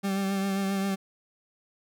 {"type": "tone with vibrato", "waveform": "40% pulse", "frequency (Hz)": 195.3, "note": "G3", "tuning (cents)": -6, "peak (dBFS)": -25, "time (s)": [0.03, 0.96], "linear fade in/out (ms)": 20, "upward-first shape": "triangle", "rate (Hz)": 7.5, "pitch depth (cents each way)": 31, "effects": []}